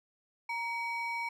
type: ring-modulated tone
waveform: triangle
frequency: 1600 Hz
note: G6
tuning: 35 cents sharp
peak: -28 dBFS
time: 0.49-1.29 s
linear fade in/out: 5 ms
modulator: 666 Hz
effects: none